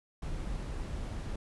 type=noise; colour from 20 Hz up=brown; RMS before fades=-37 dBFS; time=0.22-1.36 s; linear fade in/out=5 ms; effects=resampled to 24000 Hz